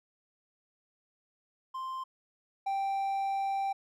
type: tone pair in turn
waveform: triangle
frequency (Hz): 1046.5 / 784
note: C6 / G5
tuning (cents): 0 / 0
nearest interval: perfect fourth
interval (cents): 500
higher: first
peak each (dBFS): -33 / -27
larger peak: second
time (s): 1.74-2.04 / 2.66-3.73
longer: second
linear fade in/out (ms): 10
effects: none